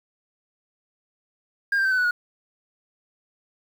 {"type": "tone with pitch steps", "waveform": "sine", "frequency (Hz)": [1614, 1579, 1544.7, 1511.1, 1478.3, 1446.2], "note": ["G#6", "G6", "G6", "F#6", "F#6", "F#6"], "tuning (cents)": [-50, 12, -26, 36, -2, -40], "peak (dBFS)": -16, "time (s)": [1.72, 2.11], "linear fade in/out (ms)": 5, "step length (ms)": 65, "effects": ["tanh soft clip ceiling -18 dBFS", "8-bit"]}